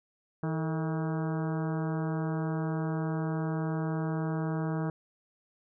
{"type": "harmonic tone with a mistuned harmonic", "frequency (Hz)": 160.2, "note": "E3", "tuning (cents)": -49, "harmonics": [1, 2, 3, 4, 5, 6, 7, 8, 9, 10], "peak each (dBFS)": [-30, -36, -40, -42, -44, -46, -47, -48, -49, -50], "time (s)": [0.43, 4.9], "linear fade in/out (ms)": 2, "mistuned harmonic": 3, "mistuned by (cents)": -89, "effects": []}